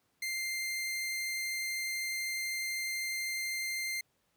sawtooth tone, 2096 Hz, C7, 2 cents sharp, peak -30 dBFS, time 0.22-4.01 s, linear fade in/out 5 ms, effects pink hiss -75 dBFS RMS until 4.36 s + high-pass 80 Hz 12 dB/octave

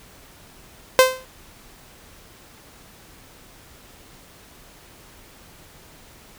sawtooth tone with exponential decay, 517 Hz, C5, 21 cents flat, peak -3 dBFS, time 0.99-1.25 s, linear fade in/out 0 ms, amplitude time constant 55 ms, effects pink hiss -48 dBFS RMS until 6.38 s

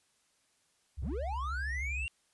sine tone with vibrato, 67.7 Hz, C#2, 40 cents flat, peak -35 dBFS, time 0.97-2.07 s, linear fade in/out 20 ms, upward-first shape triangle, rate 13 Hz, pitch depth 170 cents each way
triangle linear sweep, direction up, 73.4 to 2794 Hz, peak -34 dBFS, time 1.02-2.08 s, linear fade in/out 0 ms
effects white hiss -72 dBFS RMS until 2.33 s + resampled to 24000 Hz

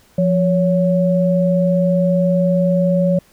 sine tone pair together, 174.8 / 560.1 Hz, F3 / C#5, +2 / +18 cents, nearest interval octave + minor sixth, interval 2016 cents, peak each -14 / -16 dBFS, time 0.18-3.19 s, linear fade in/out 5 ms, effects pink hiss -52 dBFS RMS until 3.32 s

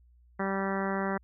harmonic tone, 194.5 Hz, G3, 13 cents flat, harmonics 1 / 2 / 3 / 4 / 5 / 6 / 7 / 8 / 9 / 10, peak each -32 / -35 / -37 / -38 / -39 / -40 / -40 / -41 / -42 / -42 dBFS, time 0.39-1.18 s, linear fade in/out 10 ms, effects added 60 Hz sine -57 dBFS peak until 1.23 s

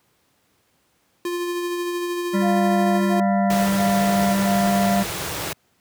square tone with tremolo, 350 Hz, F4, 4 cents sharp, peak -23 dBFS, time 1.25-3.2 s, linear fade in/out 2 ms, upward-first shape sine, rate 13 Hz, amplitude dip 25%
harmonic tone, 197.1 Hz, G3, 10 cents sharp, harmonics 1 / 3 / 5 / 7 / 9 / 10, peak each -18 / -28 / -32 / -35 / -37 / -38 dBFS, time 2.33-5.04 s, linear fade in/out 20 ms
sine tone bursts, 698.5 Hz, F5, in tune, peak -21 dBFS, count 4, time 2.41-5.038 s, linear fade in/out 50 ms, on 600 ms, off 76 ms
pink band-stop noise, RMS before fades -27 dBFS, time 3.5-5.53 s, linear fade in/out 2 ms, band 190 to 290 Hz, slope 96 dB/octave
effects pink hiss -64 dBFS RMS until 5.8 s + high-pass 100 Hz 12 dB/octave

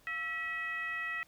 sine tone with frequency modulation, 1937 Hz, B6, 34 cents flat, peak -34 dBFS, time 0.07-1.23 s, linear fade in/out 0 ms, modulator 616 Hz, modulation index 0.82, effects pink hiss -65 dBFS RMS until 1.27 s

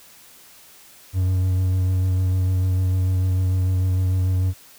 triangle tone with vibrato, 92.5 Hz, F#2, in tune, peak -15 dBFS, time 1.13-4.54 s, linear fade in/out 50 ms, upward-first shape sine, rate 6.7 Hz, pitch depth 18 cents each way, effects white hiss -48 dBFS RMS until 4.78 s

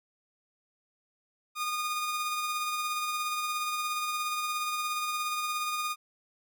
sawtooth tone with tremolo, 1225 Hz, D#6, 27 cents flat, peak -25 dBFS, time 1.55-5.96 s, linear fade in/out 50 ms, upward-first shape sine, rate 17 Hz, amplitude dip 30%, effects none

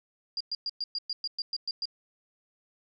sine tone bursts, 4807 Hz, D8, 39 cents sharp, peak -29 dBFS, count 11, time 0.37-1.855 s, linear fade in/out 2 ms, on 35 ms, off 110 ms, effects none

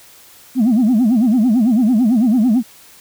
sine tone with vibrato, 233.1 Hz, A#3, in tune, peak -8 dBFS, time 0.55-2.63 s, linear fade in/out 50 ms, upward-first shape sine, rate 9 Hz, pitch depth 210 cents each way, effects tanh soft clip ceiling -8 dBFS + white hiss -44 dBFS RMS until 3 s

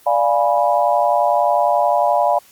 sine chord, D diminished seventh, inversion none, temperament equal with one note detuned, 587.3 / 698.5 / 830.6 / 982.1 Hz, D5 / F5 / Ab5 / Cb6, 0 / 0 / 0 / -10 cents, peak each -18 / -17 / -19 / -20 dBFS, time 0.06-2.39 s, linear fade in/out 10 ms, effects white hiss -49 dBFS RMS until 2.51 s + Opus 24 kbps

